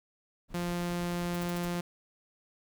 brown noise with tremolo, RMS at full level -44 dBFS, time 0.48-1.81 s, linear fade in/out 50 ms, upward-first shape sine, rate 9.6 Hz, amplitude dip 85%
sawtooth tone, 174.61 Hz, F3, in tune, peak -27 dBFS, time 0.54-1.81 s, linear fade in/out 5 ms
blue noise bursts, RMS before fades -44 dBFS, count 5, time 1.34-1.653 s, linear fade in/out 5 ms, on 21 ms, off 52 ms
effects none

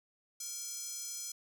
square tone with high-pass filter, 466.2 Hz, A#4, in tune, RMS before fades -42 dBFS, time 0.4-1.32 s, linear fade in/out 5 ms, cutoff 6300 Hz, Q 2.9, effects none

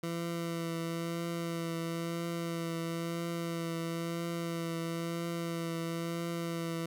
20% pulse tone with vibrato, 167.6 Hz, E3, 29 cents sharp, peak -29 dBFS, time 0.03-6.86 s, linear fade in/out 5 ms, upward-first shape triangle, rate 1 Hz, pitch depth 21 cents each way, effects none

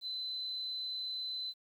sine tone with amplitude modulation, 4033 Hz, B7, 36 cents sharp, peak -35 dBFS, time 0.01-1.54 s, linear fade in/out 50 ms, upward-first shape sine, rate 202 Hz, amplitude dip 30%, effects 11-bit

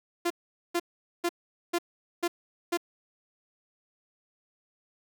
sawtooth tone bursts, 345.6 Hz, F4, 18 cents flat, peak -21 dBFS, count 6, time 0.25-2.774 s, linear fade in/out 10 ms, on 54 ms, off 440 ms, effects none

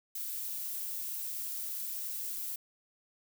violet noise, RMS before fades -38 dBFS, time 0.15-2.56 s, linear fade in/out 5 ms, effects none

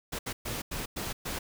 pink noise bursts at uneven times, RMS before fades -35 dBFS, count 6, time 0.12-0.19 / 0.26-0.33 / 0.45-0.62 / 0.71-0.86 / 0.96-1.13 / 1.25-1.39 s, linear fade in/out 10 ms, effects none

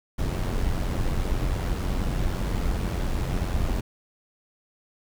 brown noise with amplitude modulation, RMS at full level -23 dBFS, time 0.18-3.81 s, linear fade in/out 10 ms, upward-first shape sine, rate 90.5 Hz, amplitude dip 55%, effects none

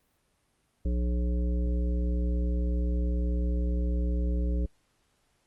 harmonic tone, 60 Hz, B1, 49 cents flat, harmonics 1 / 3 / 5 / 7 / 9, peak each -25 / -35 / -39 / -42 / -44 dBFS, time 0.85-4.66 s, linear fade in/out 5 ms, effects pink hiss -71 dBFS RMS until 5.46 s + Opus 32 kbps

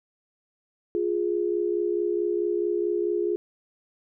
sine tone pair together, 350.7 / 415.3 Hz, F4 / G#4, +7 / 0 cents, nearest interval minor third, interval 293 cents, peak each -25 / -26 dBFS, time 0.95-3.36 s, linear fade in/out 0 ms, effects none

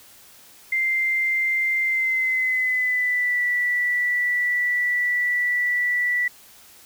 sine tone with pitch glide, 2090 to 1961.3 Hz, C7 to B6, -2 to -13 cents, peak -19 dBFS, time 0.72-6.28 s, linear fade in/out 5 ms, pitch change -111 cents, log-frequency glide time 1.83-3.43 s, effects white hiss -49 dBFS RMS until 6.85 s

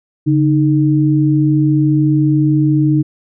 sine tone pair together, 142.51 / 308.5 Hz, C#3 / D#4, +48 / -15 cents, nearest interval octave + minor second, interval 1337 cents, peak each -12 dBFS, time 0.26-3.03 s, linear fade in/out 20 ms, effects none

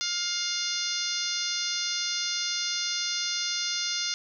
harmonic tone, 706 Hz, F5, 19 cents sharp, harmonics 2 / 3 / 4 / 5 / 6 / 7 / 8 / 9, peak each -38 / -38 / -38 / -34 / -35 / -33 / -36 / -36 dBFS, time 0.01-4.14 s, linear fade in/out 0 ms, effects none

